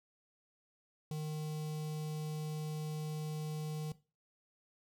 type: tone with notch filter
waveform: square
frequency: 153.6 Hz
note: D#3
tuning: 22 cents flat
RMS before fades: -39 dBFS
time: 1.11-3.92 s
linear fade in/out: 2 ms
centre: 1600 Hz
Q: 0.71
effects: noise-tail reverb RT60 0.3 s tail -17 dB re dry